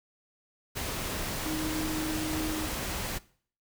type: tone in noise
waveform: sine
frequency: 312.2 Hz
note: D#4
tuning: 6 cents sharp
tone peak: -32 dBFS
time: 1.45-2.67 s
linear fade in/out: 20 ms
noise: pink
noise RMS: -34 dBFS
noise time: 0.75-3.19 s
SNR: -1 dB
effects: noise-tail reverb RT60 0.5 s tail -20 dB re dry